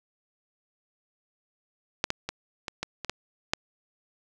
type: clicks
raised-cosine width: 0.2 ms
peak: -6 / -9 / -14 / -15 / -13 / -17 / -11 / -6 dBFS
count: 8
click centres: 2.041 / 2.104 / 2.29 / 2.682 / 2.83 / 3.047 / 3.096 / 3.535 s
effects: none